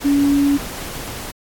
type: tone in noise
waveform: sine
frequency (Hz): 283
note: C#4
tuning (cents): +36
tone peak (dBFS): -12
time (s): 0.04-0.58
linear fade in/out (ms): 20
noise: pink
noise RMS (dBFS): -30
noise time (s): 0-1.32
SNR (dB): +15
effects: AAC 64 kbps